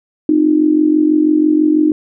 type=tone with amplitude modulation; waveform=sine; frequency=306.4 Hz; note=D#4; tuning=27 cents flat; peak=-5 dBFS; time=0.29-1.92 s; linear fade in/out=2 ms; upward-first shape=sine; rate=46.1 Hz; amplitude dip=75%; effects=none